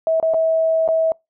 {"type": "tone with dropouts", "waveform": "sine", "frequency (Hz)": 647, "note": "E5", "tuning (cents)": -32, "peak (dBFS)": -14, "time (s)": [0.07, 1.12], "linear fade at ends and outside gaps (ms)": 1, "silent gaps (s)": [[0.2, 0.227], [0.337, 0.343], [0.878, 0.887]], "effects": ["noise-tail reverb RT60 0.2 s tail -26 dB re dry"]}